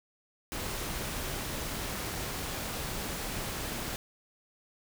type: noise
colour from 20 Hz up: pink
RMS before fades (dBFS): -36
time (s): 0.52-3.96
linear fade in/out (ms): 0
effects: none